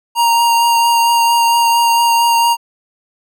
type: tone with vibrato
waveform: square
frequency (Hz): 934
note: A#5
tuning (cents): +3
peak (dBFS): -10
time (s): 0.15-2.57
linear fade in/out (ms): 50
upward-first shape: triangle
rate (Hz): 4.4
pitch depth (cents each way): 15
effects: none